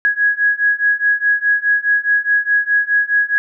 sine beating tone pair, 1661.2 / 1666 Hz, G#6 / G#6, 0 / +5 cents, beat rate 4.8 Hz, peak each -16 / -15 dBFS, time 0.05-3.38 s, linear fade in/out 0 ms, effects none

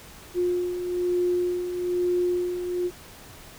sine beating tone pair, 355.3 / 356.4 Hz, F4 / F4, +30 / +35 cents, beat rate 1.1 Hz, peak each -31 / -23 dBFS, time 0.34-2.91 s, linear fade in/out 50 ms, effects pink hiss -46 dBFS RMS until 3.58 s

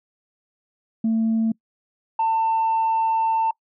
sine tone pair in turn, 224 / 896 Hz, A3 / A5, +31 / +31 cents, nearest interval 2 octaves, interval 2400 cents, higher second, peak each -16 dBFS, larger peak neither, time 1.04-1.52 / 2.19-3.51 s, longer second, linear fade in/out 5 ms, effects noise-tail reverb RT60 0.1 s tail -25 dB re dry + tanh soft clip ceiling -15 dBFS

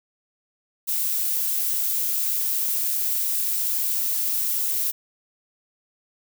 violet noise, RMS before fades -24 dBFS, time 0.87-4.92 s, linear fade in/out 20 ms, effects none

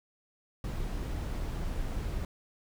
brown noise, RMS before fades -34 dBFS, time 0.64-2.25 s, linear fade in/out 2 ms, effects none

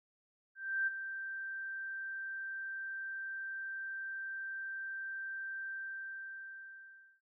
sine tone with ADSR envelope, 1568 Hz, G6, in tune, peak -29 dBFS, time 0.55-7.21 s, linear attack 320 ms, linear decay 21 ms, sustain -10 dB, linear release 1500 ms, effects noise-tail reverb RT60 0.1 s tail -23 dB re dry

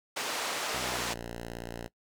pink band-pass noise, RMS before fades -34 dBFS, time 0.16-1.14 s, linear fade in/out 10 ms, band 520 to 8300 Hz, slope 12 dB/octave
5% pulse tone with pitch glide, 62.8 to 58.26 Hz, B1 to A#1, +30 to 0 cents, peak -27 dBFS, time 0.73-1.88 s, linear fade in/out 10 ms, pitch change -130 cents, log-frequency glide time 0.87-1.09 s
effects noise-tail reverb RT60 0.1 s tail -20 dB re dry

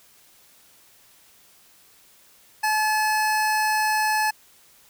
25% pulse tone, 860 Hz, A5, 40 cents flat, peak -16 dBFS, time 2.63-4.31 s, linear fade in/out 10 ms, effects white hiss -55 dBFS RMS until 4.89 s

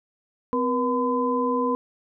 sine tone cluster, 255.6 / 482 / 1015 Hz, C4 / B4 / B5, -40 / -42 / +47 cents, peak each -25 dBFS, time 0.53-1.75 s, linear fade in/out 0 ms, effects none

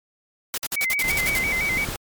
white noise bursts, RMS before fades -26 dBFS, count 10, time 0.54-1.386 s, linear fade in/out 0 ms, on 36 ms, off 54 ms
sine tone with vibrato, 2164 Hz, C#7, 42 cents flat, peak -21 dBFS, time 0.76-1.85 s, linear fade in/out 10 ms, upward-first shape square, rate 5.9 Hz, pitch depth 80 cents each way
pink noise, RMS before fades -30 dBFS, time 1.04-1.96 s, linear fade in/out 0 ms
clicks, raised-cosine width 3 ms, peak -19 dBFS, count 3, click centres 1.724 / 1.773 / 1.888 s
effects MP3 96 kbps

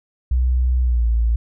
sine tone with pitch glide, 62.6 to 57.07 Hz, B1 to A#1, +24 to -36 cents, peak -14 dBFS, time 0.31-1.36 s, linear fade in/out 5 ms, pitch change -160 cents, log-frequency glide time 0.81-1.08 s, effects none

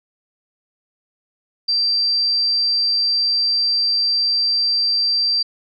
sine tone, 4699 Hz, D8, in tune, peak -15 dBFS, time 1.68-5.43 s, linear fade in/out 10 ms, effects none

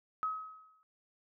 sine tone with exponential decay, 1275 Hz, D#6, 42 cents sharp, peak -29 dBFS, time 0.23-0.83 s, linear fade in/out 0 ms, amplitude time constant 130 ms, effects none

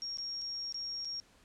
sine tone with dropouts, 5570 Hz, F8, 5 cents flat, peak -36 dBFS, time 0.02-1.2 s, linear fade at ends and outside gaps 0 ms, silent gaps 0.172-0.184 / 0.415-0.418 / 0.724-0.744 / 1.048-1.053 s, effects pink hiss -64 dBFS RMS until 1.44 s + low-pass 9000 Hz 12 dB/octave

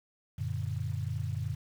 sine chord, Gb augmented, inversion none, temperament equal with one note detuned, 93.52 / 116.54 / 146.83 Hz, Gb2 / Bb2 / D3, +19 / 0 / 0 cents, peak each -35 / -35 / -37 dBFS, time 0.38-1.55 s, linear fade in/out 10 ms, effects 9-bit

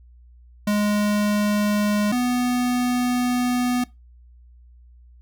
square tone pair in turn, 207.7 / 247 Hz, G#3 / B3, 0 / 0 cents, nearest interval minor third, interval 300 cents, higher second, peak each -19 / -20 dBFS, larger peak first, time 0.67-2.12 / 2.12-3.84 s, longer second, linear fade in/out 5 ms, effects noise-tail reverb RT60 0.2 s tail -20 dB re dry + added 60 Hz sine -46 dBFS peak until 5.21 s

